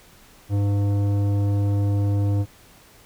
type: tone with tanh clipping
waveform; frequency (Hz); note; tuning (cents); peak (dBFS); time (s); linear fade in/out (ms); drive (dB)
triangle; 101; G#2; -48; -20; 0.49-2.46; 50; 17
effects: pink hiss -51 dBFS RMS until 3.05 s